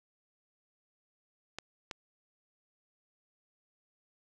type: clicks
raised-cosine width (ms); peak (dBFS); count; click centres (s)
0.2; -21; 2; 1.586 / 1.912
effects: none